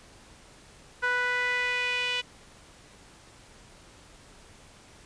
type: tone with band-pass filter sweep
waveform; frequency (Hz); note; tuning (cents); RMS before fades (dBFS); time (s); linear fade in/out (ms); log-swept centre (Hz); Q
sawtooth; 493.9; B4; 0; -28; 1.02-2.22; 20; 1500 to 2900; 3.6
effects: pink hiss -53 dBFS RMS until 5.05 s + resampled to 22050 Hz